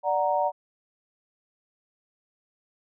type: chord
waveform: sine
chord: D augmented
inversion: none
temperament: equal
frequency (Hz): 587.3 / 740 / 932.3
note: D5 / F#5 / A#5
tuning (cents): 0 / 0 / 0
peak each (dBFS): -26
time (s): 0.03-0.52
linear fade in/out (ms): 50
effects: none